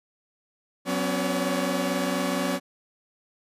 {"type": "tone cluster", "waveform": "sawtooth", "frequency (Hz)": [184.1, 251.5, 275.8, 570], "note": ["F#3", "B3", "C#4", "C#5"], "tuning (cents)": [-8, 32, -9, 48], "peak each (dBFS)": -26, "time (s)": [0.85, 2.6], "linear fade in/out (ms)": 50, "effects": ["resampled to 32000 Hz"]}